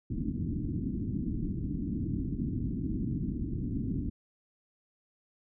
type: low-pass noise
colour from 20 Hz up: white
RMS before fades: -33 dBFS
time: 0.1-4.1 s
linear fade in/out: 10 ms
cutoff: 300 Hz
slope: 48 dB/octave
effects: none